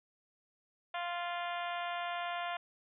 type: harmonic tone with a mistuned harmonic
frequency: 348.4 Hz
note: F4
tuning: 4 cents flat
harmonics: 2 / 3 / 4 / 5 / 6 / 7 / 8 / 9 / 10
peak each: -38 / -42 / -44 / -46 / -48 / -49 / -50 / -51 / -52 dBFS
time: 0.94-2.57 s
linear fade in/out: 5 ms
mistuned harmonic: 8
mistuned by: +19 cents
effects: none